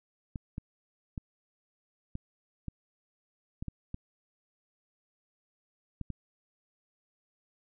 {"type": "clicks", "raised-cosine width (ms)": 5, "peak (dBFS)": -24, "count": 10, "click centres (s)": [0.358, 0.581, 1.178, 2.154, 2.683, 3.625, 3.683, 3.944, 6.013, 6.103], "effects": []}